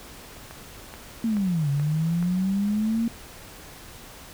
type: click train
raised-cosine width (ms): 0.5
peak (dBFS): -24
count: 5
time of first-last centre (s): 0.51-2.227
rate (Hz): 2.33
type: linear two-way sweep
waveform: sine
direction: down then up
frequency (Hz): 233.1 to 138.59 to 233.1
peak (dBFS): -21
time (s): 1.24-3.08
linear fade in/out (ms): 2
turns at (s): 1.7
effects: pink hiss -44 dBFS RMS until 4.33 s